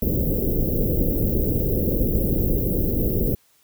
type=band-stop noise; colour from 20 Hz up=pink; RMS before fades=-21 dBFS; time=0.02-3.35 s; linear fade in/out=2 ms; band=530 to 14000 Hz; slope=48 dB/octave; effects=white hiss -60 dBFS RMS until 3.63 s